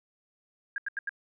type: tone bursts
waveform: sine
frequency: 1621 Hz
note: G#6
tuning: 42 cents flat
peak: -29 dBFS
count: 4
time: 0.76-1.093 s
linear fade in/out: 2 ms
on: 21 ms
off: 83 ms
effects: none